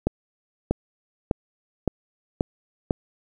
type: accelerating click train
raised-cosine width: 2 ms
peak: -7 dBFS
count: 6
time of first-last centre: 0.07-2.908 s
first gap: 640 ms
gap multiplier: 0.94
effects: 8-bit